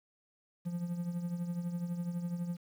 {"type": "tone with tremolo", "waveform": "triangle", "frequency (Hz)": 173.8, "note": "F3", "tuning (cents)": -8, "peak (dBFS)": -29, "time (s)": [0.65, 2.57], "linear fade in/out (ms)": 20, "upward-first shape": "triangle", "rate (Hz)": 12, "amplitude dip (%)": 65, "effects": ["10-bit"]}